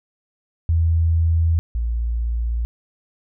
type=tone pair in turn; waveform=sine; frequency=82.41 / 57.99 Hz; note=E2 / A#1; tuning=0 / -8 cents; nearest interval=tritone; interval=608 cents; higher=first; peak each=-14 / -19 dBFS; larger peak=first; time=0.69-1.59 / 1.75-2.65 s; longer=neither; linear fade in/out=0 ms; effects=none